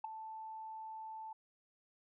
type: tone with ADSR envelope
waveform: sine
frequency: 880 Hz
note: A5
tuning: in tune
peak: -32 dBFS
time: 0.04-1.33 s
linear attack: 6 ms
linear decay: 7 ms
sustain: -12 dB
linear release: 5 ms
effects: tanh soft clip ceiling -31 dBFS